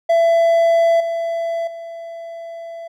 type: tone with level steps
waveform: triangle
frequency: 669 Hz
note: E5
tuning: 25 cents sharp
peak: -9 / -17 / -27 dBFS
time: 0.09-2.88 s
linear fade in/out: 10 ms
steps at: 1 / 1.67 s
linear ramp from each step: 5 ms
effects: none